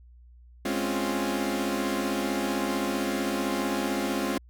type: chord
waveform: sawtooth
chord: Db major seventh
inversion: second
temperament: equal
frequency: 207.7 / 261.6 / 277.2 / 349.2 Hz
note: Ab3 / C4 / Db4 / F4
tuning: 0 / 0 / 0 / 0 cents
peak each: -28 dBFS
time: 0.65-4.38 s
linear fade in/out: 5 ms
effects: added 60 Hz sine -49 dBFS peak until 4.49 s